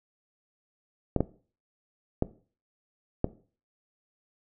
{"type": "clicks", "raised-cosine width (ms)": 2, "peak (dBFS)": -10, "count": 4, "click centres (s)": [1.163, 1.206, 2.224, 3.244], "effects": ["noise-tail reverb RT60 0.4 s tail -17 dB re dry"]}